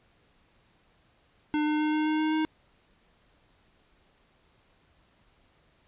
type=tone with pitch steps; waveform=square; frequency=301.2 / 303.1 / 305.1 / 307 / 309 / 310.9 / 312.9 Hz; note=D4 / D#4 / D#4 / D#4 / D#4 / D#4 / D#4; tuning=+44 / -45 / -34 / -23 / -12 / -1 / +10 cents; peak=-25 dBFS; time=1.54-2.45 s; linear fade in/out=0 ms; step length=130 ms; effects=pink hiss -65 dBFS RMS until 5.87 s + resampled to 8000 Hz